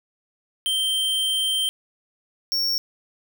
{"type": "tone pair in turn", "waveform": "square", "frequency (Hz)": [3136, 5503], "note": ["G7", "F8"], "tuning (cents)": [0, -26], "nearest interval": "minor seventh", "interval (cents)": 974, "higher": "second", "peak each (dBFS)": -21, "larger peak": "neither", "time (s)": [[0.66, 1.69], [2.52, 2.78]], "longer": "first", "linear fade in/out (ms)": 0, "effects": []}